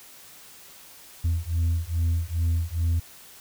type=beating tone pair; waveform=sine; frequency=82.41 / 84.81 Hz; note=E2 / E2; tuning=0 / +50 cents; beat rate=2.4 Hz; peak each=-23 dBFS; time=1.24-3 s; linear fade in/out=10 ms; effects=tanh soft clip ceiling -19 dBFS + white hiss -48 dBFS RMS until 3.4 s